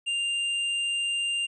triangle tone with tanh clipping, 2794 Hz, F7, in tune, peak -27 dBFS, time 0.06-1.47 s, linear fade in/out 20 ms, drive 14 dB, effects resampled to 22050 Hz

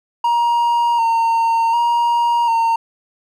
triangle tone with vibrato, 930 Hz, A#5, 4 cents flat, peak -11 dBFS, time 0.24-2.76 s, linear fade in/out 5 ms, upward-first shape square, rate 0.67 Hz, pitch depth 27 cents each way, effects none

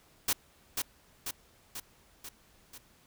white noise with echo, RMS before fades -28 dBFS, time 0.28-0.33 s, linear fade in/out 5 ms, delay 490 ms, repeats 5, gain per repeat -4 dB, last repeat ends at 2.78 s, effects pink hiss -63 dBFS RMS until 3.06 s

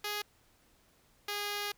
5% pulse tone pair in turn, 415.3 / 410.8 Hz, G#4 / G#4, 0 / -19 cents, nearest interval unison, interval 19 cents, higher first, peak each -23 dBFS, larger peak neither, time 0.04-0.22 / 1.28-1.72 s, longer second, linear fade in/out 5 ms, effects pink hiss -67 dBFS RMS until 1.77 s

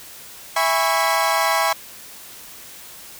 30% pulse chord, C# minor seventh, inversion first, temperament equal with one note detuned, 659.3 / 816.8 / 987.8 / 1108.7 Hz, E5 / G#5 / B5 / C#6, 0 / -29 / 0 / 0 cents, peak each -20 dBFS, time 0.56-1.73 s, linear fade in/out 5 ms, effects white hiss -40 dBFS RMS until 3.19 s

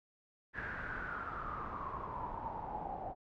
pink noise with low-pass filter sweep, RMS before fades -42 dBFS, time 0.53-3.15 s, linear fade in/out 50 ms, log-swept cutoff 1700 to 730 Hz, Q 9.5, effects none

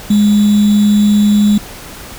sine tone with sample-and-hold, 207.7 Hz, G#3, in tune, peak -6 dBFS, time 0.1-1.58 s, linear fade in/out 5 ms, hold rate 3675 Hz, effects pink hiss -31 dBFS RMS until 2.18 s

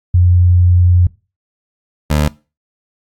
sine / 20% pulse tone pair in turn, 88.9 / 74.76 Hz, F2 / D2, +31 / +31 cents, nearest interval minor third, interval 300 cents, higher first, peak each -6 dBFS, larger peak neither, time 0.14-1.07 / 2.1-2.28 s, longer first, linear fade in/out 5 ms, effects noise-tail reverb RT60 0.3 s tail -21 dB re dry + AAC 64 kbps

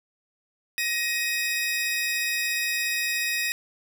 sawtooth tone pair together, 1885 / 2519 Hz, A#6 / D#7, +19 / +21 cents, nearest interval perfect fourth, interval 502 cents, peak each -24 dBFS, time 0.78-3.52 s, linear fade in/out 0 ms, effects none

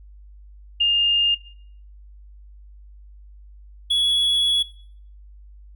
sine / triangle tone pair in turn, 2819 / 3373 Hz, F7 / G#7, +16 / +26 cents, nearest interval minor third, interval 310 cents, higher second, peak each -15 dBFS, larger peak neither, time 0.8-1.35 / 3.9-4.63 s, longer second, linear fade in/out 10 ms, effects noise-tail reverb RT60 0.6 s tail -19 dB re dry + added 50 Hz sine -42 dBFS peak until 5.75 s

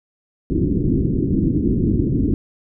white low-pass noise, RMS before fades -18 dBFS, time 0.5-2.34 s, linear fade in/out 0 ms, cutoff 350 Hz, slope 48 dB/octave, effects none

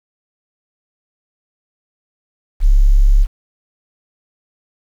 sine tone, 34.65 Hz, C#1, in tune, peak -6 dBFS, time 2.6-3.27 s, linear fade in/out 50 ms, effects 7-bit

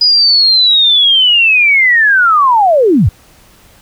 sine linear sweep, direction down, 4978 to 65.41 Hz, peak -5 dBFS, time 0.01-3.09 s, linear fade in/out 5 ms, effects pink hiss -44 dBFS RMS until 3.81 s

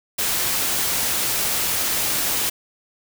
white noise, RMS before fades -22 dBFS, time 0.18-2.5 s, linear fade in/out 10 ms, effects none

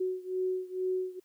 sine beating tone pair, 370 / 372.2 Hz, F#4 / F#4, 0 / +10 cents, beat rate 2.2 Hz, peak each -32 / -34 dBFS, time 0-1.2 s, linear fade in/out 10 ms, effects white hiss -71 dBFS RMS until 1.24 s

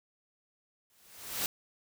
white noise with exponential growth, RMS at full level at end -30 dBFS, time 0.9-1.46 s, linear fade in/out 1 ms, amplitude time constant 120 ms, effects none

